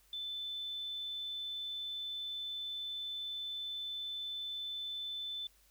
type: tone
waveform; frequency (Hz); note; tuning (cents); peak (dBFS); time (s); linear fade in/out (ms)
sine; 3520; A7; 0; -38; 0.13-5.47; 2
effects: added 50 Hz sine -69 dBFS peak until 5.7 s + white hiss -68 dBFS RMS until 5.7 s